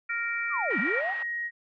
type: harmonic tone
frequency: 466.2 Hz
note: A#4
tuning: in tune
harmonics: 3 / 4 / 5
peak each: -32 / -32 / -32 dBFS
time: 0.09-1.01 s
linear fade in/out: 10 ms
type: linear two-way sweep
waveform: sine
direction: down then up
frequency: 1316 to 174.61 to 846 Hz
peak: -29 dBFS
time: 0.49-1.15 s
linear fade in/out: 50 ms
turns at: 0.79 s
type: tone with pitch glide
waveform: sine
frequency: 1900 to 1885.8 Hz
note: A#6 to A#6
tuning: +33 to +20 cents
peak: -29 dBFS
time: 0.67-1.51 s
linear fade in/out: 50 ms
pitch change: -13 cents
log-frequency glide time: 0.93-1 s
type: band-pass noise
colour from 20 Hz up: white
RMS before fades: -42 dBFS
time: 0.7-1.23 s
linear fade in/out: 5 ms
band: 590 to 2200 Hz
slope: 24 dB/octave
effects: none